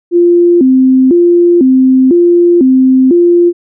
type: tone with vibrato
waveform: sine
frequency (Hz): 300.8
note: D4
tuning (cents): +42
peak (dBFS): -3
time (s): 0.11-3.53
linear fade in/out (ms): 50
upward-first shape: square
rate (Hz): 1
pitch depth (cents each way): 250
effects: none